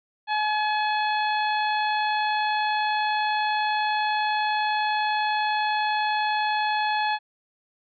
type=harmonic tone; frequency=850 Hz; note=G#5; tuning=40 cents sharp; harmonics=1 / 2 / 3 / 4 / 5; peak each=-23 / -29 / -33 / -35 / -37 dBFS; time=0.27-7.19 s; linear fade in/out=50 ms; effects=none